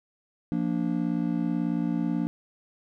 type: chord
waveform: triangle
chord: Bb major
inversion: second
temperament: just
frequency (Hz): 174.81 / 233.1 / 291.4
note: F3 / Bb3 / D4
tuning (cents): +2 / 0 / -13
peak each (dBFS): -27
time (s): 0.52-2.27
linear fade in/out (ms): 0
effects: none